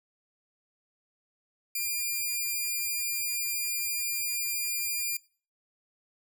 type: tone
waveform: 5% pulse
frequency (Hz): 2401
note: D7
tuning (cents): +38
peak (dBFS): -19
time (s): 1.75-5.17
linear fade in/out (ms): 5
effects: noise-tail reverb RT60 0.4 s tail -22 dB re dry